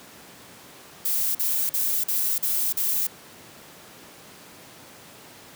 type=noise bursts; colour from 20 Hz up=violet; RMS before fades=-24 dBFS; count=6; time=1.05-3.07 s; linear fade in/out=5 ms; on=300 ms; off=44 ms; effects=pink hiss -46 dBFS RMS until 5.55 s + high-pass 150 Hz 12 dB/octave